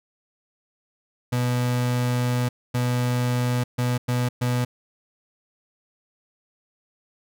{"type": "tone bursts at uneven times", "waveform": "35% pulse", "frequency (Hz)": 123.47, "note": "B2", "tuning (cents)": 0, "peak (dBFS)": -19, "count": 5, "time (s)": [[1.32, 2.49], [2.74, 3.64], [3.78, 3.98], [4.08, 4.29], [4.41, 4.65]], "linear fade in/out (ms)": 10, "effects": []}